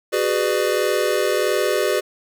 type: chord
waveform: square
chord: G# half-diminished seventh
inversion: third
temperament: just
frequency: 373.8 / 415.3 / 498.4 / 598 Hz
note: F#4 / G#4 / B4 / D5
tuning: +18 / 0 / +16 / +31 cents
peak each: -24 dBFS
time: 0.12-2.01 s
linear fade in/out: 20 ms
effects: 9-bit